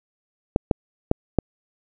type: clicks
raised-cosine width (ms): 2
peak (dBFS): -3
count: 4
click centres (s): 0.561 / 0.712 / 1.114 / 1.387
effects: none